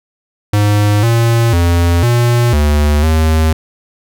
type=tone with pitch steps; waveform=square; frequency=103.7 / 116.2 / 85.9 / 119.7 / 74.1 / 79.2 Hz; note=G#2 / A#2 / F2 / A#2 / D2 / D#2; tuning=-2 / -5 / -28 / +46 / +16 / +31 cents; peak=-9 dBFS; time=0.53-3.53 s; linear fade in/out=5 ms; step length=500 ms; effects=none